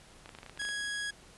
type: clicks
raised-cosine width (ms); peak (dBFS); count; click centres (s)
0.3; -30; 11; 0.259 / 0.292 / 0.35 / 0.387 / 0.431 / 0.463 / 0.496 / 0.575 / 0.617 / 0.651 / 0.689
type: tone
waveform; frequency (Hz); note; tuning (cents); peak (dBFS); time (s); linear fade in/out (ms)
sawtooth; 1661.2; G#6; 0; -30; 0.59-1.11; 10
effects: pink hiss -56 dBFS RMS until 1.37 s + resampled to 24000 Hz